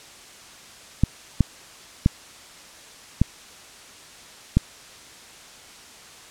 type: clicks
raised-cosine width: 5 ms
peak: -3 dBFS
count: 5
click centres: 1.036 / 1.407 / 2.061 / 3.216 / 4.57 s
effects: white hiss -45 dBFS RMS until 6.3 s + low-pass 8000 Hz 12 dB/octave